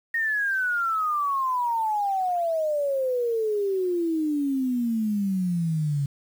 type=exponential sweep; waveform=sine; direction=down; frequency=1864.7 to 138.59 Hz; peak=-22 dBFS; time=0.14-6.06 s; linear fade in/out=5 ms; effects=8-bit